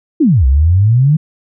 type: exponential two-way sweep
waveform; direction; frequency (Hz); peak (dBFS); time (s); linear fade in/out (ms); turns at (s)
sine; down then up; 349.2 to 62.5 to 160.4; -6; 0.2-1.17; 10; 0.46
effects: none